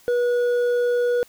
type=tone with hard clipping; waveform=triangle; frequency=485.3 Hz; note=B4; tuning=30 cents flat; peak=-19 dBFS; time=0.08-1.23 s; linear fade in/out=0 ms; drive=8 dB; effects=white hiss -53 dBFS RMS until 1.28 s